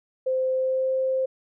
sine tone with pitch glide, 519 to 524.1 Hz, C5 to C5, -14 to +3 cents, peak -21 dBFS, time 0.26-1.26 s, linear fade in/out 10 ms, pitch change +17 cents, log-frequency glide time 0.52-0.92 s, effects none

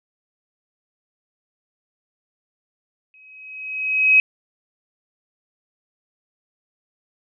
sine tone with exponential growth, 2542 Hz, D#7, 36 cents sharp, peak -8 dBFS, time 3.14-4.2 s, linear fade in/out 1 ms, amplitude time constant 230 ms, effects none

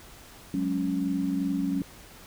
sine chord, F# suspended second, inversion none, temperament equal, 185 / 207.7 / 277.2 Hz, F#3 / G#3 / C#4, 0 / 0 / 0 cents, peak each -30 / -33 / -27 dBFS, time 0.54-1.82 s, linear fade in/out 2 ms, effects pink hiss -49 dBFS RMS until 2.26 s

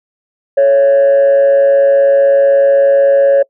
sine tone with frequency modulation, 554.4 Hz, C#5, in tune, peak -3 dBFS, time 0.57-3.43 s, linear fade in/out 10 ms, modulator 116 Hz, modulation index 0.3, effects noise-tail reverb RT60 0.1 s tail -24 dB re dry + tanh soft clip ceiling -4 dBFS

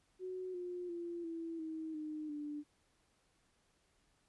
sine tone with pitch steps, 370 / 356.4 / 343.2 / 330.6 / 318.4 / 306.7 / 295.4 Hz, F#4 / F4 / F4 / E4 / D#4 / D#4 / D4, 0 / +35 / -30 / +5 / +40 / -25 / +10 cents, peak -40 dBFS, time 0.19-2.64 s, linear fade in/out 50 ms, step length 350 ms, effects pink hiss -75 dBFS RMS until 4.28 s + resampled to 24000 Hz

